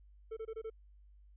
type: tone bursts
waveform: triangle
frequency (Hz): 444.6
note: A4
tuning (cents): +18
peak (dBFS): -37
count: 5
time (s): 0.31-0.701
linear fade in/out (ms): 10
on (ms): 59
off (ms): 24
effects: added 50 Hz sine -57 dBFS peak until 1.36 s + resampled to 8000 Hz